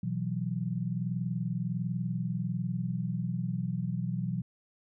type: chord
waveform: sine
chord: B suspended fourth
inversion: none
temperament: equal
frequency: 123.47 / 164.81 / 185 Hz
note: B2 / E3 / F#3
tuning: 0 / 0 / 0 cents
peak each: -34 dBFS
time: 0.03-4.42 s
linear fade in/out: 5 ms
effects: none